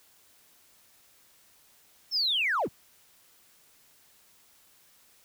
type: linear sweep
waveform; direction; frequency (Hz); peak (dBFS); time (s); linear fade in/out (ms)
triangle; down; 5460 to 55.4; -21; 2.11-2.69; 50
effects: tanh soft clip ceiling -22 dBFS + white hiss -61 dBFS RMS until 5.24 s